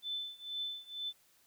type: tone with tremolo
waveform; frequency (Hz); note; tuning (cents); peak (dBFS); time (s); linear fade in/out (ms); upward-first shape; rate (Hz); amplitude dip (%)
sine; 3520; A7; 0; -34; 0.02-1.13; 50; triangle; 2.1; 95
effects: white hiss -68 dBFS RMS until 1.46 s